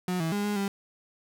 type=tone with pitch steps; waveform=35% pulse; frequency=181.4 / 162.7 / 204.2 / 206.7 / 198.4 Hz; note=F#3 / E3 / G#3 / G#3 / G3; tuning=-34 / -22 / -29 / -8 / +21 cents; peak=-25 dBFS; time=0.08-0.68 s; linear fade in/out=2 ms; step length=120 ms; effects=none